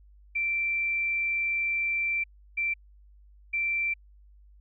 sine tone bursts at uneven times, 2347 Hz, D7, 2 cents flat, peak -25 dBFS, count 3, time 0.35-2.24 / 2.57-2.74 / 3.53-3.94 s, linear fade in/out 10 ms, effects added 50 Hz sine -52 dBFS peak until 4.6 s

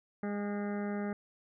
harmonic tone with a mistuned harmonic, 204.7 Hz, G#3, 25 cents flat, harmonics 1 / 2 / 3 / 4 / 6 / 7 / 8 / 9 / 10, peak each -34 / -40 / -44 / -46 / -50 / -51 / -52 / -53 / -54 dBFS, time 0.23-1.13 s, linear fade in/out 2 ms, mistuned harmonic 8, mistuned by -20 cents, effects none

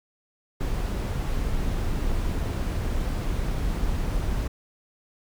brown noise, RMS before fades -26 dBFS, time 0.6-4.48 s, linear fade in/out 10 ms, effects none

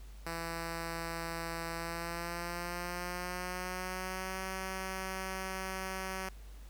5% pulse tone with pitch glide, 166.6 to 189.18 Hz, E3 to F#3, +19 to +39 cents, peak -26 dBFS, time 0.26-6.29 s, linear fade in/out 5 ms, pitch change +220 cents, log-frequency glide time 1.72-4.41 s, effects added 50 Hz sine -47 dBFS peak until 6.69 s + pink hiss -61 dBFS RMS until 6.69 s

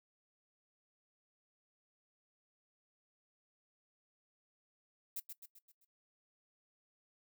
violet noise with echo, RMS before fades -41 dBFS, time 5.16-5.2 s, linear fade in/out 5 ms, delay 130 ms, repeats 5, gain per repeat -6 dB, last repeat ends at 5.85 s, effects noise-tail reverb RT60 0.1 s tail -18 dB re dry

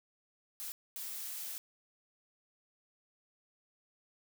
blue noise bursts at uneven times, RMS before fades -42 dBFS, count 2, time 0.6-0.72 / 0.96-1.58 s, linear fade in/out 0 ms, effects none

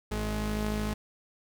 sawtooth tone pair together, 53.15 / 211.7 Hz, G#1 / G#3, +41 / +33 cents, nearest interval 2 octaves, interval 2392 cents, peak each -28 dBFS, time 0.11-0.94 s, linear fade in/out 10 ms, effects none

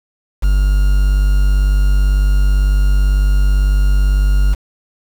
triangle tone with quantisation, 49 Hz, G1, in tune, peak -7 dBFS, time 0.42-4.55 s, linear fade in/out 20 ms, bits 5, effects none

